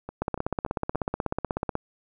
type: two click trains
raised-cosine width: 1 ms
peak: -12 / -21 dBFS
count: 26 / 4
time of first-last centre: 0.22-1.754 / 0.09-0.95 s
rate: 16.3 / 3.49 Hz
effects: none